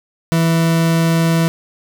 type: tone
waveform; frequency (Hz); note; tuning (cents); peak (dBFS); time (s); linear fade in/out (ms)
40% pulse; 164.81; E3; 0; -11; 0.32-1.48; 0
effects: none